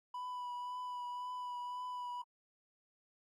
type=tone with vibrato; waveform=triangle; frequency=987.8 Hz; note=B5; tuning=in tune; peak=-38 dBFS; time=0.14-2.22 s; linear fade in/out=5 ms; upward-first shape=triangle; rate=1.9 Hz; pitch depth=21 cents each way; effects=AAC 64 kbps